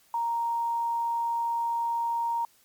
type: tone with quantisation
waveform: sine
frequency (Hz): 932.3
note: A#5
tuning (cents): 0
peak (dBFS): -25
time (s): 0.14-2.45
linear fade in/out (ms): 2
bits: 9
effects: white hiss -62 dBFS RMS until 2.64 s + MP3 96 kbps